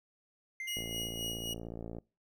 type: tone with exponential decay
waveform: triangle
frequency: 2090 Hz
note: C7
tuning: 2 cents flat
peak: -35 dBFS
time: 0.6-1.52 s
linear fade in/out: 2 ms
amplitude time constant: 200 ms
type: tone with tremolo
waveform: sawtooth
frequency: 2895 Hz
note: F#7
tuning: 38 cents flat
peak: -32 dBFS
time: 0.67-1.54 s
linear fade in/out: 10 ms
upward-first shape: sine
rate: 3.8 Hz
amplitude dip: 55%
type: click train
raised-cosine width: 2 ms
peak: -29 dBFS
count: 70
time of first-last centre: 0.77-1.985 s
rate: 56.8 Hz
effects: noise-tail reverb RT60 0.3 s tail -24 dB re dry